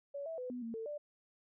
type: tone with pitch steps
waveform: sine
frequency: 565 / 652 / 502 / 247.2 / 229.2 / 448.6 / 590 Hz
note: C#5 / E5 / B4 / B3 / A#3 / A4 / D5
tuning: +33 / -19 / +28 / +2 / -29 / +34 / +8 cents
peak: -39 dBFS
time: 0.14-0.98 s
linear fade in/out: 10 ms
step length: 120 ms
effects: none